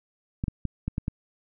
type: clicks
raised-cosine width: 5 ms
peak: -15 dBFS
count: 6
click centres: 0.439 / 0.482 / 0.653 / 0.88 / 0.981 / 1.081 s
effects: none